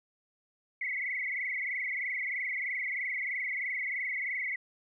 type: tone with frequency modulation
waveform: sine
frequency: 2100 Hz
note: C7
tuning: 6 cents sharp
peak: -31 dBFS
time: 0.81-4.56 s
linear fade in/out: 5 ms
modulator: 23.1 Hz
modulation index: 5.9
effects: none